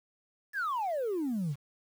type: exponential sweep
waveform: sine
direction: down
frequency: 1772 to 130 Hz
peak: -28 dBFS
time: 0.53-1.56 s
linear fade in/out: 50 ms
effects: tanh soft clip ceiling -26 dBFS + 9-bit